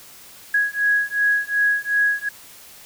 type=beating tone pair; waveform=sine; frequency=1661.2 / 1663.9 Hz; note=G#6 / G#6; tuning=0 / +3 cents; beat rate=2.7 Hz; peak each=-20 / -20 dBFS; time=0.54-2.29 s; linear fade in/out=5 ms; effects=white hiss -44 dBFS RMS until 2.85 s